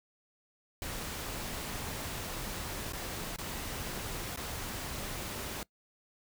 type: noise with dropouts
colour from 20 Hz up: pink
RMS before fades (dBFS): -39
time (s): 0.82-5.63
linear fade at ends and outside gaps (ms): 1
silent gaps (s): 2.923-2.933 / 3.362-3.385 / 4.361-4.373
effects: noise-tail reverb RT60 0.1 s tail -22 dB re dry